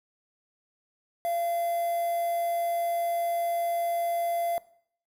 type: tone with quantisation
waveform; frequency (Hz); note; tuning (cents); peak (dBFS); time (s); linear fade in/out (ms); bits
triangle; 685; F5; -34; -24; 1.25-4.58; 0; 7
effects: noise-tail reverb RT60 0.6 s tail -19 dB re dry